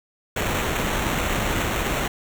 pink noise with sample-and-hold, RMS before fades -24 dBFS, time 0.36-2.08 s, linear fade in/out 5 ms, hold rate 4900 Hz, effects none

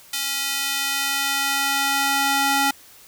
square tone with high-pass filter sweep, 277 Hz, C#4, 1 cent flat, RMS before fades -22 dBFS, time 0.13-2.71 s, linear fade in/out 5 ms, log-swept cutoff 3000 to 700 Hz, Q 0.74, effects white hiss -48 dBFS RMS until 3.07 s

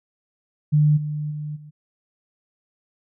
sine tone with level steps, 150 Hz, D3, 37 cents sharp, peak -13 / -24 / -27 / -39 dBFS, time 0.72-1.71 s, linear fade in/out 20 ms, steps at 0.96 / 1.3 / 1.55 s, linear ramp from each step 20 ms, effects none

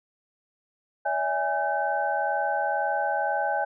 sine tone cluster, 573 / 655 / 822 / 1530 Hz, D5 / E5 / G#5 / G6, -43 / -11 / -18 / -42 cents, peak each -31 / -30 / -26 / -31 dBFS, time 1.05-3.65 s, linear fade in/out 10 ms, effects none

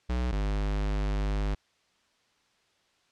square tone pair in turn, 61.5 / 50.6 Hz, B1 / G#1, -7 / -44 cents, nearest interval minor third, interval 337 cents, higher first, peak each -27 dBFS, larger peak neither, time 0.09-0.32 / 0.32-1.55 s, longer second, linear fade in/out 10 ms, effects white hiss -68 dBFS RMS until 3.11 s + low-pass 5000 Hz 12 dB/octave

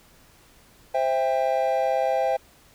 triangle chord, C major, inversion none, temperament equal with one note detuned, 523.3 / 659.3 / 797.2 Hz, C5 / E5 / G5, 0 / 0 / +29 cents, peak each -23 dBFS, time 0.94-2.37 s, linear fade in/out 10 ms, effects pink hiss -55 dBFS RMS until 2.74 s

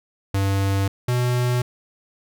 square tone pair in turn, 98 / 123.47 Hz, G2 / B2, 0 / 0 cents, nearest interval major third, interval 400 cents, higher second, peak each -19 dBFS, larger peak neither, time 0.34-0.88 / 1.08-1.62 s, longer neither, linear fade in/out 5 ms, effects none

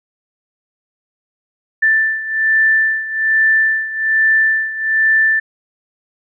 sine beating tone pair, 1768 / 1769.2 Hz, A6 / A6, +8 / +9 cents, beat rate 1.2 Hz, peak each -13 / -17 dBFS, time 1.82-5.4 s, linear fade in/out 10 ms, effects none

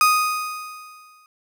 35% pulse tone with exponential decay, 1244.5 Hz, D#6, in tune, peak -10 dBFS, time 0.01-1.26 s, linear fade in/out 1 ms, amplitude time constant 270 ms, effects none

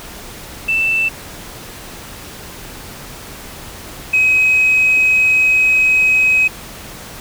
sine tone pair in turn, 2658 / 2537 Hz, E7 / D#7, +14 / +33 cents, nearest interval minor second, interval 81 cents, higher first, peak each -12 / -8 dBFS, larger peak second, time 0.68-1.09 / 4.13-6.48 s, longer second, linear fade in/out 10 ms, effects tanh soft clip ceiling -6 dBFS + pink hiss -33 dBFS RMS until 7.2 s

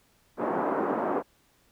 pink band-pass noise, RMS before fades -28 dBFS, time 0.37-1.23 s, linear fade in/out 50 ms, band 240 to 1200 Hz, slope 24 dB/octave, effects pink hiss -65 dBFS RMS until 1.71 s

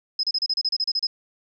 sine tone bursts, 5090 Hz, D#8, 39 cents sharp, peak -20 dBFS, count 12, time 0.19-1.07 s, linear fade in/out 5 ms, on 44 ms, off 32 ms, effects none

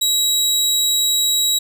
25% pulse tone, 3863 Hz, B7, 39 cents flat, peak -11 dBFS, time 0.01-1.59 s, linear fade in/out 10 ms, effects none

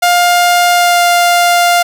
sawtooth tone with pitch glide, 705 to 699.7 Hz, F5 to F5, +16 to +3 cents, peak -3 dBFS, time 0.02-1.83 s, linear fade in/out 10 ms, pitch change -13 cents, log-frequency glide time 0.73-1.02 s, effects none

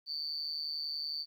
sine tone with amplitude modulation, 4545 Hz, C#8, 42 cents sharp, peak -30 dBFS, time 0.06-1.26 s, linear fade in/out 50 ms, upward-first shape sine, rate 151 Hz, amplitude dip 95%, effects tanh soft clip ceiling -27 dBFS + 12-bit

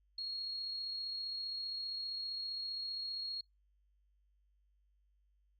sine tone with amplitude modulation, 4296 Hz, C8, 45 cents sharp, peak -37 dBFS, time 0.18-3.41 s, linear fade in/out 5 ms, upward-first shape sine, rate 35.2 Hz, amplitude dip 30%, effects noise-tail reverb RT60 0.2 s tail -26 dB re dry + added 50 Hz sine -70 dBFS peak until 5.59 s

